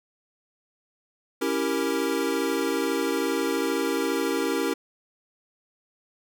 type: chord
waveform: square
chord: C# diminished seventh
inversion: none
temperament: equal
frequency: 277.2 / 329.6 / 392 / 466.2 Hz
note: C#4 / E4 / G4 / Bb4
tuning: 0 / 0 / 0 / 0 cents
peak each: -30 dBFS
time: 1.41-4.74 s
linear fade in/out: 10 ms
effects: none